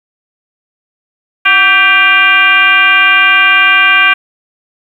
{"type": "tone with frequency modulation", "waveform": "sine", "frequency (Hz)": 1975.5, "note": "B6", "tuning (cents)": 0, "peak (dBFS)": -4, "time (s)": [1.45, 4.14], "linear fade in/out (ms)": 10, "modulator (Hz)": 411, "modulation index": 2, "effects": ["7-bit"]}